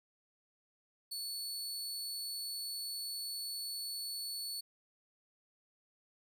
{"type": "tone", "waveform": "sawtooth", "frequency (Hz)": 4435, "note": "C#8", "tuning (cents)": 0, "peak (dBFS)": -36, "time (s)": [1.11, 4.61], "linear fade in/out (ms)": 10, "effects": []}